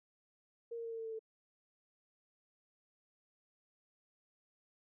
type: tone with pitch steps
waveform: sine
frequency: 466.2 / 462.2 / 458.2 / 454.2 / 450.3 / 446.4 / 442.6 Hz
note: A#4 / A#4 / A#4 / A#4 / A4 / A4 / A4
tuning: 0 / -15 / -30 / -45 / +40 / +25 / +10 cents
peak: -40 dBFS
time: 0.71-1.193 s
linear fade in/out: 10 ms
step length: 69 ms
effects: none